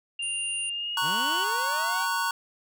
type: tone with pitch glide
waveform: sine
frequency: 2794 to 2977 Hz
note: F7 to F#7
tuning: 0 to +10 cents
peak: -29 dBFS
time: 0.19-1.44 s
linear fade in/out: 5 ms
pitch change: +110 cents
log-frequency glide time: 0.68-1.28 s
type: tone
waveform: sine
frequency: 9240 Hz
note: D9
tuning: 29 cents flat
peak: -32 dBFS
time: 0.22-0.7 s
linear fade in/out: 10 ms
type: chord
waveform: square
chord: F# major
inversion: first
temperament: just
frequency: 925 / 1110 / 1480 Hz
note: A#5 / C#6 / F#6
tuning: -14 / +2 / 0 cents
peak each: -30 / -31 / -30 dBFS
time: 0.97-2.31 s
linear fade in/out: 2 ms
type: linear sweep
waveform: sawtooth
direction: up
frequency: 120 to 811 Hz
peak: -32 dBFS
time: 1.01-2.08 s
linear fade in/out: 50 ms
effects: none